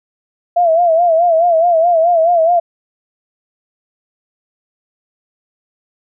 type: tone with vibrato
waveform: sine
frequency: 674 Hz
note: E5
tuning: 38 cents sharp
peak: -8 dBFS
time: 0.56-2.6 s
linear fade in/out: 10 ms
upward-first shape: sine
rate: 4.7 Hz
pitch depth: 91 cents each way
effects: none